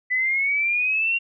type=exponential sweep; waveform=sine; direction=up; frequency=1988 to 2773 Hz; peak=-19 dBFS; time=0.1-1.19 s; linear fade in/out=20 ms; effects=none